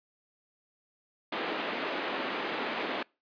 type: band-pass noise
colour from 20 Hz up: pink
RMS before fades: -34 dBFS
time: 1.32-3.03 s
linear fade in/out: 5 ms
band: 260 to 3400 Hz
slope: 24 dB/octave
effects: noise-tail reverb RT60 0.3 s tail -26 dB re dry + resampled to 11025 Hz